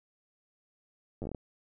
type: slowing click train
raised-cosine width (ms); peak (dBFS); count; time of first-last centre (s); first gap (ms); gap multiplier
2; -25; 8; 1.22-1.348; 9; 1.23
effects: none